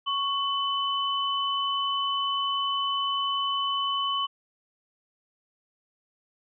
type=tone pair together; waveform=sine; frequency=1108.7 / 3010 Hz; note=C#6 / F#7; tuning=0 / +29 cents; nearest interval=octave + perfect fourth; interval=1729 cents; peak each=-27 / -28 dBFS; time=0.06-4.27 s; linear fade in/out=20 ms; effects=none